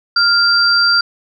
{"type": "tone pair together", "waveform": "sine", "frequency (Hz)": [1400, 4709], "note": ["F6", "D8"], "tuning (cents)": [4, 4], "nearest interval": "octave + major sixth", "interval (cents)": 2100, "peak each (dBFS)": -12, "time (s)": [0.16, 1.01], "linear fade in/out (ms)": 5, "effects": []}